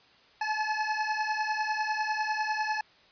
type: beating tone pair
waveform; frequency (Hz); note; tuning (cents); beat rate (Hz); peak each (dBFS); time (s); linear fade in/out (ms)
25% pulse; 855 / 865; A5 / A5; -50 / -30; 10; -27; 0.41-2.81; 5
effects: white hiss -59 dBFS RMS until 3.11 s + resampled to 11025 Hz